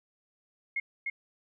sine tone with echo, 2153 Hz, C7, 49 cents sharp, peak -28 dBFS, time 0.76-0.8 s, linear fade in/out 5 ms, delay 300 ms, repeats 1, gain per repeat -2 dB, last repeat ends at 1.1 s, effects none

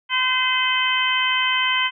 harmonic tone, 513 Hz, C5, 34 cents flat, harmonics 2 / 3 / 4 / 5 / 6, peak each -24 / -26 / -23 / -26 / -22 dBFS, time 0.09-1.91 s, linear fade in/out 50 ms, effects none

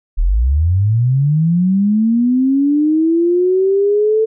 sine linear sweep, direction up, 34.79 to 444.5 Hz, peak -10 dBFS, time 0.17-4.26 s, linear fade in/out 20 ms, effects none

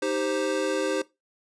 square chord, C minor, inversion first, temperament equal, 311.1 / 392 / 523.3 Hz, Eb4 / G4 / C5, 0 / 0 / 0 cents, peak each -31 / -30 / -29 dBFS, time 0.02-1.02 s, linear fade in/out 5 ms, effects noise-tail reverb RT60 0.2 s tail -18 dB re dry + resampled to 22050 Hz

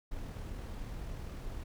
brown noise with amplitude modulation, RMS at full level -40 dBFS, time 0.11-1.64 s, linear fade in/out 10 ms, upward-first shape sine, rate 39.8 Hz, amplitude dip 25%, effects none

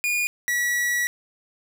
45% pulse tone pair in turn, 2438 / 1935 Hz, D#7 / B6, -36 / -36 cents, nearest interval major third, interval 400 cents, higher first, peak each -21 dBFS, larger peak neither, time 0.04-0.27 / 0.48-1.07 s, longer second, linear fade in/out 0 ms, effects 10-bit

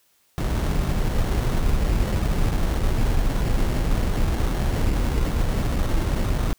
brown noise with sample-and-hold, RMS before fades -21 dBFS, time 0.38-6.53 s, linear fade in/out 0 ms, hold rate 2450 Hz, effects white hiss -63 dBFS RMS until 6.58 s

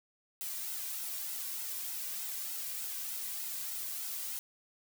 blue noise with flanger, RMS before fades -39 dBFS, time 0.41-4.39 s, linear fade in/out 0 ms, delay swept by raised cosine 1.7 to 2.33 ms, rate 3.3 Hz, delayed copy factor -0.6, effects none

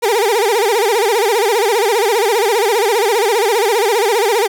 30% pulse tone with vibrato, 433.9 Hz, A4, 24 cents flat, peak -9 dBFS, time 0.02-4.48 s, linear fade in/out 20 ms, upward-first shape sine, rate 15 Hz, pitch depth 190 cents each way, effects none

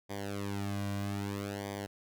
sawtooth tone with flanger, 100.3 Hz, G2, 40 cents sharp, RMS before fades -37 dBFS, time 0.09-1.87 s, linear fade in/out 20 ms, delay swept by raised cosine 0.73 to 2.33 ms, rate 0.62 Hz, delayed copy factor -0.9, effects none

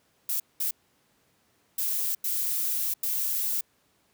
violet noise bursts at uneven times, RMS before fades -28 dBFS, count 5, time 0.29-0.4 / 0.6-0.71 / 1.78-2.15 / 2.24-2.94 / 3.03-3.61 s, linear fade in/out 5 ms, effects pink hiss -67 dBFS RMS until 4.13 s + high-pass 100 Hz 12 dB/octave

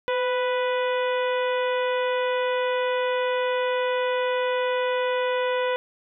harmonic tone with a mistuned harmonic, 493.9 Hz, B4, in tune, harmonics 1 / 2 / 3 / 4 / 5 / 6 / 7, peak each -23 / -29 / -33 / -35 / -37 / -39 / -40 dBFS, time 0.08-5.76 s, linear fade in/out 0 ms, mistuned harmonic 1, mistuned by +39 cents, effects none

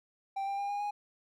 triangle tone with pitch steps, 784 / 794 / 804.2 / 814.5 / 824.9 Hz, G5 / G5 / G5 / G#5 / G#5, 0 / +22 / +44 / -34 / -12 cents, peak -30 dBFS, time 0.36-0.91 s, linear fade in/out 10 ms, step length 110 ms, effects none

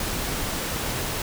pink noise, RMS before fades -28 dBFS, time 0-1.22 s, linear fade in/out 2 ms, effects none

